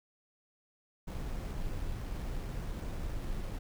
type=noise with sample-and-hold; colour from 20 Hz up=brown; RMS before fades=-37 dBFS; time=1.07-3.59 s; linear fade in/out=10 ms; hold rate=7350 Hz; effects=none